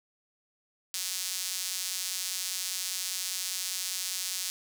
sawtooth tone with high-pass filter, 185 Hz, F#3, in tune, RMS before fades -34 dBFS, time 0.94-4.5 s, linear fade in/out 0 ms, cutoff 5100 Hz, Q 1, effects none

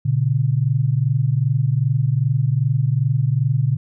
sine tone pair together, 119.2 / 141.75 Hz, A#2 / C#3, +39 / +39 cents, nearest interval minor third, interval 300 cents, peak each -18 dBFS, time 0.05-3.77 s, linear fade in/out 10 ms, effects none

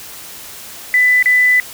sine tone with dropouts, 1995 Hz, B6, 17 cents sharp, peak -8 dBFS, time 0.94-1.6 s, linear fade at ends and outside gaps 1 ms, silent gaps 1.226-1.258 s, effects white hiss -33 dBFS RMS until 1.73 s

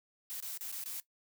blue noise with dropouts, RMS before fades -41 dBFS, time 0.3-1 s, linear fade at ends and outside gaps 0 ms, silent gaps 0.403-0.425 / 0.575-0.609 / 0.716-0.725 / 0.838-0.859 s, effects noise-tail reverb RT60 0.1 s tail -17 dB re dry

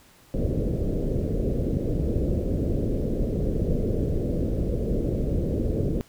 pink low-pass noise, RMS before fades -25 dBFS, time 0.34-6.01 s, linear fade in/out 0 ms, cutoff 550 Hz, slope 48 dB/octave, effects pink hiss -55 dBFS RMS until 6.08 s

